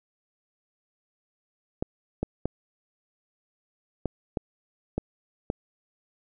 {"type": "clicks", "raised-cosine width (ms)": 2, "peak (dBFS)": -13, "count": 7, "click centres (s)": [1.825, 2.23, 2.456, 4.057, 4.372, 4.98, 5.501], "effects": []}